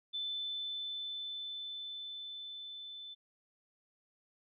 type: tone with level ramp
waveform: sine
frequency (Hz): 3520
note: A7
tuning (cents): 0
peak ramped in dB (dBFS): -35 to -45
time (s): 0.13-3.15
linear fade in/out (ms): 20
effects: none